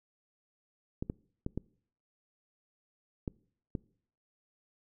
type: clicks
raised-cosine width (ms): 3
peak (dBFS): -21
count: 6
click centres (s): 1.025 / 1.099 / 1.464 / 1.576 / 3.278 / 3.752
effects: noise-tail reverb RT60 0.6 s tail -24 dB re dry